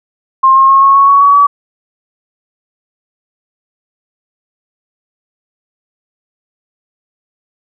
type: tone with pitch steps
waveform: sine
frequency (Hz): 1062 / 1073.1 / 1084.3 / 1095.6 / 1107.1 / 1118.7 / 1130.4 / 1142.2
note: C6 / C6 / C#6 / C#6 / C#6 / C#6 / C#6 / D6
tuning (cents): +25 / +43 / -39 / -21 / -3 / +15 / +34 / -49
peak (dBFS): -3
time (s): 0.43-1.47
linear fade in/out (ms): 10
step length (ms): 130
effects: none